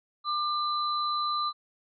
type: tone pair together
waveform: sine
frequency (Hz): 1194 / 4020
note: D6 / B7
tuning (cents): +28 / +30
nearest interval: octave + major sixth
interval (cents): 2102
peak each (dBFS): -27 / -33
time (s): 0.24-1.53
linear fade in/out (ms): 50
effects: none